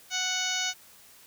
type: harmonic tone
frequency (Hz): 740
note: F#5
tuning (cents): 0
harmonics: 1 / 2 / 3 / 4 / 5 / 6 / 7 / 8 / 9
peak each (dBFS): -39 / -35 / -35 / -34 / -35 / -38 / -39 / -35 / -36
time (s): 0.1-0.74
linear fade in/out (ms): 50
effects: white hiss -54 dBFS RMS until 1.26 s